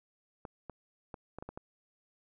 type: clicks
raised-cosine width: 1 ms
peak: -28 dBFS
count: 7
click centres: 0.452 / 0.697 / 1.142 / 1.386 / 1.425 / 1.49 / 1.575 s
effects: none